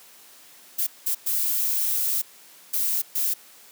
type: noise bursts at uneven times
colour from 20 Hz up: violet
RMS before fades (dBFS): -24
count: 5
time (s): 0.78-0.87 / 1.06-1.15 / 1.26-2.22 / 2.73-3.02 / 3.15-3.34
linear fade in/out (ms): 10
effects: white hiss -50 dBFS RMS until 3.71 s + high-pass 200 Hz 12 dB/octave